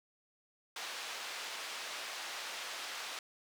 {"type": "band-pass noise", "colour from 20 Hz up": "white", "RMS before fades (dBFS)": -43, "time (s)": [0.76, 3.19], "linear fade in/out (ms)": 2, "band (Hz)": [580, 4300], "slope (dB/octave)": 12, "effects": []}